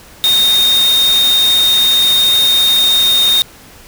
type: tone in noise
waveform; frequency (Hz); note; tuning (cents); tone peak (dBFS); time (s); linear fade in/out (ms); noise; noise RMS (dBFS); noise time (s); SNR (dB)
sine; 3691; A#7; -18; -8; 0.24-3.42; 0; white; -20; 0.24-3.42; +9
effects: pink hiss -39 dBFS RMS until 3.87 s